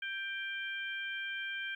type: harmonic tone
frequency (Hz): 788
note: G5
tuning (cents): +9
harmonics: 2 / 3 / 4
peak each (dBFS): -38 / -42 / -44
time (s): 0.02-1.75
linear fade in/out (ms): 5
effects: 12-bit